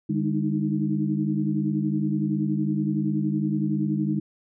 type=tone cluster; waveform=sine; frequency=149.3 / 202.8 / 304.6 / 315.3 Hz; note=D3 / G#3 / D#4 / D#4; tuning=+29 / -41 / -37 / +23 cents; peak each=-27 / -25 / -30 / -30 dBFS; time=0.09-4.2 s; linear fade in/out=10 ms; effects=none

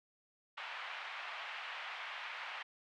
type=band-pass noise; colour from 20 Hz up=white; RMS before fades=-45 dBFS; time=0.57-2.63 s; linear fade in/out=10 ms; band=750 to 2800 Hz; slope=24 dB/octave; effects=none

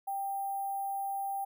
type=tone with sample-and-hold; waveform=sine; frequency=790 Hz; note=G5; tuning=13 cents sharp; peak=-32 dBFS; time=0.07-1.45 s; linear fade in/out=10 ms; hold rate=11025 Hz; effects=none

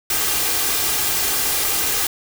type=noise with comb filter; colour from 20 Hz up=white; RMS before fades=-20 dBFS; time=0.1-2.07 s; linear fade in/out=2 ms; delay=2.5 ms; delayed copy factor=+0.5; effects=none

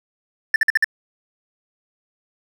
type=tone bursts; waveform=triangle; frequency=1773 Hz; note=A6; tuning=13 cents sharp; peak=-10 dBFS; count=5; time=0.54-0.844 s; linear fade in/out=2 ms; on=20 ms; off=51 ms; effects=none

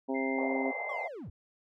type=harmonic tone; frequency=133.2 Hz; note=C3; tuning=31 cents sharp; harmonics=2 / 3 / 4 / 5 / 6 / 7; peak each=-32 / -36 / -38 / -40 / -42 / -43 dBFS; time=0.08-0.72 s; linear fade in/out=20 ms
type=tone with pitch glide; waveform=sine; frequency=2093 to 2079 Hz; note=C7 to C7; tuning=0 to -12 cents; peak=-36 dBFS; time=0.14-1.08 s; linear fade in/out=20 ms; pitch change=-12 cents; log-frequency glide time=0.52-0.6 s
type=band-pass noise; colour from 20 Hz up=pink; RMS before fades=-39 dBFS; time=0.38-1.08 s; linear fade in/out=5 ms; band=530 to 900 Hz; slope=48 dB/octave
type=linear sweep; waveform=triangle; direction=down; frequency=1156 to 58.6 Hz; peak=-38 dBFS; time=0.89-1.3 s; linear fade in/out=5 ms
effects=none

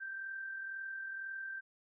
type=tone with amplitude modulation; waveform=sine; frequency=1568 Hz; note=G6; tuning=in tune; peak=-38 dBFS; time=0-1.61 s; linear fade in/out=20 ms; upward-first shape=sine; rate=42 Hz; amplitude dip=40%; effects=none

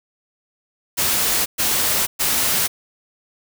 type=noise bursts; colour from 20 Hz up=white; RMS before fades=-19 dBFS; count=3; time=0.97-2.68 s; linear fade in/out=20 ms; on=490 ms; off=120 ms; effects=none

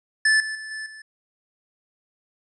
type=tone with level steps; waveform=square; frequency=1747 Hz; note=A6; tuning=13 cents flat; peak=-16 / -28 / -34 / -31 / -40 dBFS; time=0.25-1.02 s; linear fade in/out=5 ms; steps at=0.4 / 0.55 / 0.71 / 0.86 s; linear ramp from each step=2 ms; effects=resampled to 22050 Hz

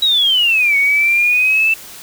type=exponential two-way sweep; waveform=sine; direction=down then up; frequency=3900 to 2217 to 2660 Hz; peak=-10 dBFS; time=0.02-1.74 s; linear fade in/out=5 ms; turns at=0.77 s; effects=white hiss -35 dBFS RMS until 2.02 s

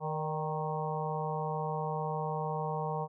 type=harmonic tone with a mistuned harmonic; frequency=155.56 Hz; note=D#3; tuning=in tune; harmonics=1 / 3 / 4 / 5 / 6 / 7; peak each=-36 / -38 / -42 / -38 / -39 / -42 dBFS; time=0-3.08 s; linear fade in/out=50 ms; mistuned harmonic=4; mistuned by=-59 cents; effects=none

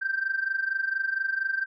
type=tone with amplitude modulation; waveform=sine; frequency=1567 Hz; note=G6; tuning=1 cent flat; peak=-21 dBFS; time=0.01-1.66 s; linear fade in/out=20 ms; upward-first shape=sine; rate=24.3 Hz; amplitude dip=80%; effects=tanh soft clip ceiling -18 dBFS

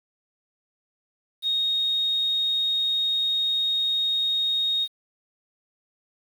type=tone; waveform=sine; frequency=3729 Hz; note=A#7; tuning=in tune; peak=-21 dBFS; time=1.42-4.88 s; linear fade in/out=50 ms; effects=8-bit

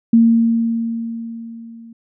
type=tone with level ramp; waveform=sine; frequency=229.6 Hz; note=A#3; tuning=26 cents flat; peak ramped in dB=-6 to -36 dBFS; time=0.13-1.93 s; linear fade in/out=5 ms; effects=none

